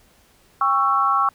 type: chord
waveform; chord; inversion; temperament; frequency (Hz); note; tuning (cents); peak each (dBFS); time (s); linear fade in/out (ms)
sine; C# diminished; second; just; 798.3 / 1108.7 / 1330.5; G5 / C#6 / E6; +31 / 0 / +16; -24 / -18 / -20; 0.61-1.29; 2
effects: pink hiss -56 dBFS RMS until 1.34 s